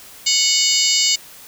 harmonic tone with a mistuned harmonic, 737 Hz, F#5, 7 cents flat, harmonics 3 / 4 / 5 / 6 / 7 / 8 / 9 / 10, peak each -25 / -21 / -26 / -20 / -21 / -26 / -24 / -20 dBFS, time 0.26-1.16 s, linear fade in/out 10 ms, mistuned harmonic 7, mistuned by -72 cents, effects white hiss -41 dBFS RMS until 1.47 s

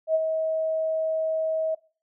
sine tone with ADSR envelope, 638 Hz, D#5, 43 cents sharp, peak -17 dBFS, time 0.07-1.75 s, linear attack 77 ms, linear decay 33 ms, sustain -6 dB, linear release 9 ms, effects noise-tail reverb RT60 0.4 s tail -22 dB re dry

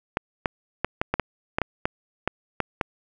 clicks, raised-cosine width 0.5 ms, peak -7 dBFS, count 12, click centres 0.171 / 0.458 / 0.846 / 1.015 / 1.14 / 1.197 / 1.585 / 1.617 / 1.855 / 2.276 / 2.603 / 2.812 s, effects none

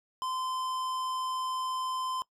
triangle tone with hard clipping, 1031 Hz, C6, 26 cents flat, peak -33 dBFS, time 0.22-2.22 s, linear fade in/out 0 ms, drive 18 dB, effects noise-tail reverb RT60 0.1 s tail -21 dB re dry

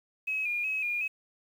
sine tone with vibrato, 2489 Hz, D#7, in tune, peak -28 dBFS, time 0.27-1.08 s, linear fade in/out 10 ms, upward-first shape square, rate 2.7 Hz, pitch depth 47 cents each way, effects 9-bit

